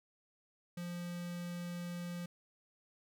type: tone with notch filter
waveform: square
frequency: 174.61 Hz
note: F3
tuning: in tune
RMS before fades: -42 dBFS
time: 0.77-2.26 s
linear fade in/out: 5 ms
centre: 770 Hz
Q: 1.5
effects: none